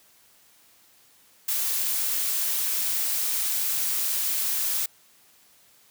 blue noise, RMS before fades -26 dBFS, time 1.48-4.86 s, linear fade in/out 5 ms, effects white hiss -58 dBFS RMS until 5.9 s + high-pass 60 Hz 12 dB/octave

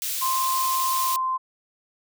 white high-pass noise, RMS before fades -28 dBFS, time 0.02-1.16 s, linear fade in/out 0 ms, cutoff 2900 Hz, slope 12 dB/octave
sine tone with pitch glide, 1046.5 to 1039.3 Hz, C6 to C6, 0 to -12 cents, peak -22 dBFS, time 0.21-1.38 s, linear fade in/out 20 ms, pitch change -12 cents, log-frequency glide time 0.95-1.23 s
effects none

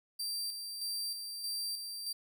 sawtooth tone with tremolo, 4699 Hz, D8, in tune, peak -32 dBFS, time 0.19-2.13 s, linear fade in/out 10 ms, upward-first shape square, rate 1.6 Hz, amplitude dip 45%, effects none

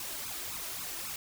white noise with flanger, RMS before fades -39 dBFS, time 0-1.16 s, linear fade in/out 2 ms, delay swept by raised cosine 0.76 to 3.26 ms, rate 3.7 Hz, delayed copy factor +0.75, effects none

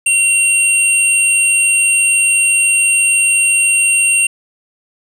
sine tone pair together, 2747 / 8721 Hz, F7 / C#9, -29 / -29 cents, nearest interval octave + minor sixth, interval 2000 cents, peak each -11 dBFS, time 0.06-4.27 s, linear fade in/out 5 ms, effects tanh soft clip ceiling -3 dBFS + 7-bit

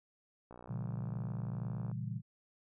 click train, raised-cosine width 1 ms, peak -37 dBFS, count 86, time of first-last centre 0.51-1.915 s, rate 60.5 Hz
sine chord, A# diminished seventh, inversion none, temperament equal with one note detuned, 116.54 / 138.59 / 164.81 / 197.48 Hz, A#2 / C#3 / E3 / G3, 0 / 0 / 0 / +13 cents, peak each -39 / -43 / -43 / -45 dBFS, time 0.67-2.22 s, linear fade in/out 50 ms
effects none

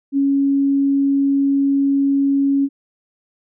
sine tone, 277.2 Hz, C#4, in tune, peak -13 dBFS, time 0.12-2.69 s, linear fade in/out 50 ms, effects none

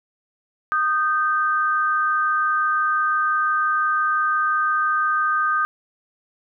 sine tone pair together, 1231.2 / 1557 Hz, D#6 / G6, -19 / -12 cents, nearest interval major third, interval 407 cents, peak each -19 / -22 dBFS, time 0.72-5.65 s, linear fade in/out 0 ms, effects none

